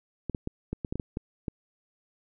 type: clicks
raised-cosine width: 3 ms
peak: -18 dBFS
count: 10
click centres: 0.297 / 0.348 / 0.474 / 0.73 / 0.848 / 0.925 / 0.956 / 0.998 / 1.171 / 1.482 s
effects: none